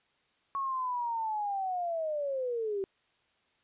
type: linear sweep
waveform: sine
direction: down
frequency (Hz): 1108.7 to 380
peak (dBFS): -30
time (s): 0.55-2.84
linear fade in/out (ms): 0
effects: white hiss -71 dBFS RMS until 3.63 s + resampled to 8000 Hz